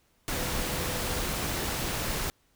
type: tone in noise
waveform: sine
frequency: 498.9 Hz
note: B4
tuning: 17 cents sharp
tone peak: -41 dBFS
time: 0.36-1.25 s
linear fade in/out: 0 ms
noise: pink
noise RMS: -31 dBFS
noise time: 0.28-2.3 s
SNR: -13 dB
effects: pink hiss -68 dBFS RMS until 2.55 s